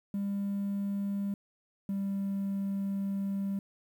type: tone pair in turn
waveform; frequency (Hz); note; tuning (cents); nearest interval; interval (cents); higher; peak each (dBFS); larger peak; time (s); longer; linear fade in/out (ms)
triangle; 200 / 197.02; G3 / G3; +35 / +9; unison; 26; first; -27; neither; 0.14-1.34 / 1.89-3.59; second; 2
effects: tanh soft clip ceiling -25 dBFS + 10-bit